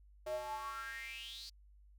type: tone with high-pass filter sweep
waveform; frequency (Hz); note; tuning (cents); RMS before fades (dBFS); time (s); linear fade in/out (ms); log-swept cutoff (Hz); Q
square; 123.47; B2; 0; -44; 0.26-1.5; 10; 540 to 4700; 8.3
effects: added 50 Hz sine -59 dBFS peak until 1.98 s